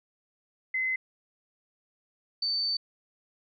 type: tone pair in turn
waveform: sine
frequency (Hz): 2047 / 4553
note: C7 / C#8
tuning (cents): -38 / +45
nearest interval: octave + major second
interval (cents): 1383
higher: second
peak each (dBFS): -26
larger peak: neither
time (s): 0.74-0.96 / 2.42-2.77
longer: second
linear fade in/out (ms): 5
effects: none